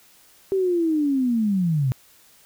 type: linear sweep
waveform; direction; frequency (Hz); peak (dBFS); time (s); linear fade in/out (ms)
sine; down; 392 to 122.6; -18; 0.52-1.92; 0
effects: white hiss -54 dBFS RMS until 2.45 s